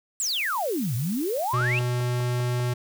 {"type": "exponential two-way sweep", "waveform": "sine", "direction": "down then up", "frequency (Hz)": [8190, 110, 2785], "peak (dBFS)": -24, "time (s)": [0.2, 1.79], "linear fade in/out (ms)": 0, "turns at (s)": 0.95}
{"type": "noise", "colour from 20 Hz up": "blue", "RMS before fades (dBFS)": -38, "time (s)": [0.2, 1.54], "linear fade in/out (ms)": 10}
{"type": "tone", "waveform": "square", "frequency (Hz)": 123, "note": "B2", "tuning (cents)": -7, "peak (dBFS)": -24, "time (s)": [1.53, 2.74], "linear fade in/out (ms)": 10}
{"type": "click train", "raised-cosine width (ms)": 1, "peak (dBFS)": -24, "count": 6, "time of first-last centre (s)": [1.61, 2.6], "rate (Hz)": 5.05}
{"effects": []}